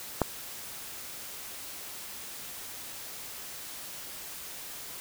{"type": "click", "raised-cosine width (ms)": 1, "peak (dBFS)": -9, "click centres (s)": 0.217, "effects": ["white hiss -42 dBFS RMS until 5 s"]}